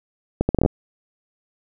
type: accelerating click train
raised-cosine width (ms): 2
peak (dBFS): -4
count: 8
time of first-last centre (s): 0.41-0.661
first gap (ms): 80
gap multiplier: 0.71
effects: none